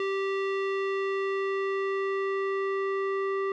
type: tone with low-pass filter sweep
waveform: square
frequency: 390.4 Hz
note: G4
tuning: 7 cents flat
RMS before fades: -29 dBFS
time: 0-3.52 s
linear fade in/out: 2 ms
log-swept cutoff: 2800 to 1700 Hz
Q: 1.5
effects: none